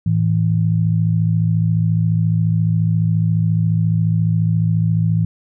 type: tone pair together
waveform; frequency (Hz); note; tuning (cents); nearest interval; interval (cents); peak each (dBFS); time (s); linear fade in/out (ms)
sine; 108.9 / 163.27; A2 / E3; -17 / -16; perfect fifth; 701; -16; 0.06-5.25; 5
effects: none